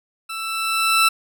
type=tone with level ramp; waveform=20% pulse; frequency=1328 Hz; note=E6; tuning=12 cents sharp; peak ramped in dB=-23 to -7 dBFS; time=0.29-1.09 s; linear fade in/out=10 ms; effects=none